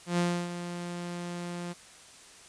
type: tone with ADSR envelope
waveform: sawtooth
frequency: 174.61 Hz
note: F3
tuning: in tune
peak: -20 dBFS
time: 0.06-1.74 s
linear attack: 120 ms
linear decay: 300 ms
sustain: -11 dB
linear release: 24 ms
effects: white hiss -52 dBFS RMS until 2.48 s + resampled to 22050 Hz